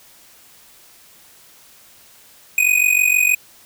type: tone with amplitude modulation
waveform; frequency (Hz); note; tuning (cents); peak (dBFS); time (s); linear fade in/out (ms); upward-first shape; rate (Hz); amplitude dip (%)
square; 2489; D#7; 0; -10; 2.58-3.35; 2; sine; 46.4; 80
effects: white hiss -48 dBFS RMS until 3.65 s